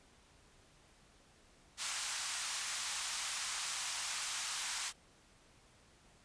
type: band-pass noise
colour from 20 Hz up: white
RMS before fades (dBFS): -40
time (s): 1.77-4.93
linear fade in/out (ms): 50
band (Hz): 850 to 9000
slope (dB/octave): 24
effects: pink hiss -65 dBFS RMS until 6.24 s + resampled to 22050 Hz